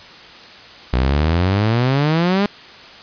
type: exponential sweep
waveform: sawtooth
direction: up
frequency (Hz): 60.1 to 207.7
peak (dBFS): -10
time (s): 0.93-2.46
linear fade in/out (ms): 0
effects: white hiss -39 dBFS RMS until 3.02 s + resampled to 11025 Hz